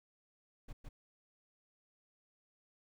brown noise with echo, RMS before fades -45 dBFS, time 0.68-0.73 s, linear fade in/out 10 ms, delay 160 ms, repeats 1, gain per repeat -2 dB, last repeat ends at 0.89 s, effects none

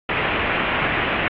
white low-pass noise, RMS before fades -22 dBFS, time 0.09-1.28 s, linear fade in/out 2 ms, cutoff 2800 Hz, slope 48 dB/octave, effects AAC 32 kbps

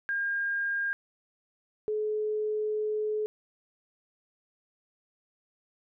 sine tone pair in turn, 1612 / 427 Hz, G6 / G#4, +48 / +48 cents, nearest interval octave + major seventh, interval 2300 cents, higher first, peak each -27 dBFS, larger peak neither, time 0.09-0.93 / 1.88-3.26 s, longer second, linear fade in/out 0 ms, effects none

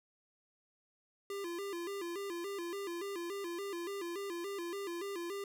square tone with vibrato, 370 Hz, F#4, in tune, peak -39 dBFS, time 1.3-5.44 s, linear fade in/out 2 ms, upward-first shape square, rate 3.5 Hz, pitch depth 130 cents each way, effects 13-bit

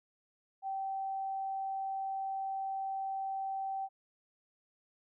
sine tone, 775 Hz, G5, 20 cents flat, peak -34 dBFS, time 0.62-3.89 s, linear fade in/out 50 ms, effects none

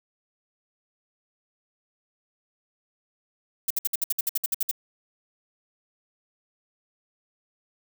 violet noise bursts, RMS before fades -24 dBFS, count 13, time 3.68-4.713 s, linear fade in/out 5 ms, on 25 ms, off 59 ms, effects none

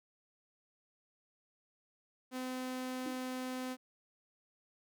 sawtooth tone, 255.8 Hz, C4, 39 cents flat, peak -34 dBFS, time 2.31-3.77 s, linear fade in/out 50 ms
sine tone with exponential decay, 300.3 Hz, D4, 39 cents sharp, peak -36 dBFS, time 3.06-3.24 s, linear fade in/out 2 ms, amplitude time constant 38 ms
effects none

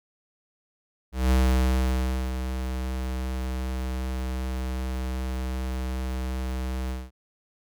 square tone with ADSR envelope, 64.1 Hz, C2, 35 cents flat, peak -18 dBFS, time 1.12-7.11 s, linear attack 190 ms, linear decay 1000 ms, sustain -10 dB, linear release 210 ms, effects none

